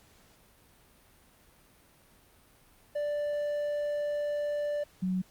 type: tone pair in turn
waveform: triangle / sine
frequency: 587.3 / 184.99 Hz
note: D5 / F#3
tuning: 0 / 0 cents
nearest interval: octave + minor sixth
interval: 2000 cents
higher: first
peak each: -27 dBFS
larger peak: neither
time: 2.95-4.84 / 5.02-5.22 s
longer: first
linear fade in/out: 10 ms
effects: pink hiss -61 dBFS RMS until 5.3 s + Opus 48 kbps